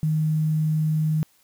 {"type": "tone with quantisation", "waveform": "sine", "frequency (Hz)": 155.56, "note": "D#3", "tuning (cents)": 0, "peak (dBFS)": -19, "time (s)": [0.03, 1.23], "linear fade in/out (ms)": 0, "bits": 8, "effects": ["white hiss -61 dBFS RMS until 1.43 s"]}